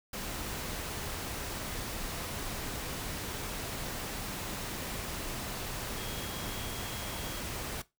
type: tone in noise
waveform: sine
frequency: 3277 Hz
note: G#7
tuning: 24 cents flat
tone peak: -48 dBFS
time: 5.97-7.4 s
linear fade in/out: 5 ms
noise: pink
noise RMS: -38 dBFS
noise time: 0.13-7.82 s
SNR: -13 dB
effects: noise-tail reverb RT60 0.2 s tail -18 dB re dry